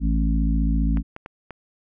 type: harmonic tone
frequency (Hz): 55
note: A1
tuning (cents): 0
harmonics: 1 / 3 / 4 / 5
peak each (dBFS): -19 / -26 / -27 / -28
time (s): 0-1.03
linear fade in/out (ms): 50
type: clicks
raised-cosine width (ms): 0.5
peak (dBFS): -21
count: 4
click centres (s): 0.972 / 1.164 / 1.261 / 1.507
effects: none